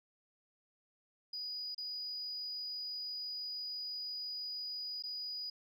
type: tone with dropouts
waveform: sine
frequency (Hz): 4927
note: D#8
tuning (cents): -18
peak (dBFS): -38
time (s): 1.33-5.5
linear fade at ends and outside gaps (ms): 5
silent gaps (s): 1.747-1.779 / 5.025-5.036
effects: tanh soft clip ceiling -34 dBFS